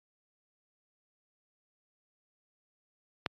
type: click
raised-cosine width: 0.3 ms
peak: -13 dBFS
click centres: 3.262 s
effects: high-pass 100 Hz 12 dB/octave + AAC 32 kbps